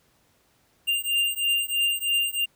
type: beating tone pair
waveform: square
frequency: 2794 / 2797.1 Hz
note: F7 / F7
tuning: 0 / +2 cents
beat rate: 3.1 Hz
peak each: -26 dBFS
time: 0.87-2.46 s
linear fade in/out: 20 ms
effects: pink hiss -64 dBFS RMS until 2.55 s + high-pass 60 Hz 12 dB/octave